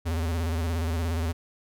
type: tone with vibrato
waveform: square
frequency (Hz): 82.41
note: E2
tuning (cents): 0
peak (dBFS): -26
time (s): 0.05-1.33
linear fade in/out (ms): 20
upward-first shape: square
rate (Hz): 17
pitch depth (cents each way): 70
effects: none